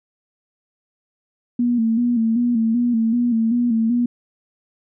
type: tone with vibrato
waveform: sine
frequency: 233.1 Hz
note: A#3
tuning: in tune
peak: -15 dBFS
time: 1.59-4.06 s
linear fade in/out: 5 ms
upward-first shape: square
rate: 2.6 Hz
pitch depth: 61 cents each way
effects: none